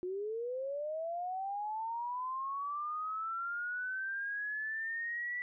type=linear sweep; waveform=sine; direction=up; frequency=354.5 to 1970 Hz; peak=-35 dBFS; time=0.03-5.42 s; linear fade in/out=0 ms; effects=none